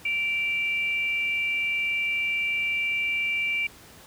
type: tone pair together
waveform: sine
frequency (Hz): 2335 / 2794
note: D7 / F7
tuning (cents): -11 / 0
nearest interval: minor third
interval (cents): 311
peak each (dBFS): -24 / -33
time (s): 0.05-3.67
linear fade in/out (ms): 5
effects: pink hiss -49 dBFS RMS until 4.06 s + high-pass 60 Hz 12 dB/octave